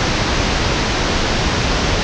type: low-pass noise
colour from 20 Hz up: pink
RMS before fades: -17 dBFS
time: 0-2.03 s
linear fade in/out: 0 ms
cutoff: 6200 Hz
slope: 48 dB/octave
effects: none